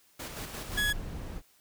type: noise with tremolo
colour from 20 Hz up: pink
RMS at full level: -39 dBFS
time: 0.19-0.91 s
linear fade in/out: 10 ms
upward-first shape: square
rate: 5.7 Hz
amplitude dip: 40%
type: noise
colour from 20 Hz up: brown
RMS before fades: -37 dBFS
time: 0.68-1.42 s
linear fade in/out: 50 ms
type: tone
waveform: 30% pulse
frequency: 1680 Hz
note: G#6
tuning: 19 cents sharp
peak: -24 dBFS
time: 0.77-0.93 s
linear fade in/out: 10 ms
effects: white hiss -64 dBFS RMS until 1.6 s